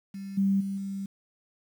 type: tone with level steps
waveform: sine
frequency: 196 Hz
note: G3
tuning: in tune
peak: -35 / -21 / -29 / -31 dBFS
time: 0.14-1.06 s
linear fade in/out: 5 ms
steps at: 0.37 / 0.6 / 0.77 s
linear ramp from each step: 10 ms
effects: 9-bit